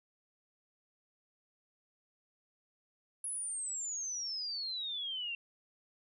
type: exponential sweep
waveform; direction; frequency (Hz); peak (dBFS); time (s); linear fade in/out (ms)
sine; down; 10620 to 2713; -36; 3.24-5.35; 2
effects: none